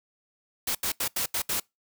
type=noise bursts at uneven times; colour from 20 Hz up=white; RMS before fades=-28 dBFS; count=6; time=0.67-0.75 / 0.83-0.92 / 1-1.08 / 1.16-1.26 / 1.34-1.42 / 1.49-1.6 s; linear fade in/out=5 ms; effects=noise-tail reverb RT60 0.2 s tail -25 dB re dry